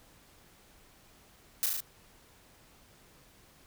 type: noise with echo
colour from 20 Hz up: blue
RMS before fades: -28 dBFS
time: 1.63-1.66 s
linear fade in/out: 0 ms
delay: 36 ms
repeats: 4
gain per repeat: -2 dB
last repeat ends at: 1.804 s
effects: pink hiss -60 dBFS RMS until 3.66 s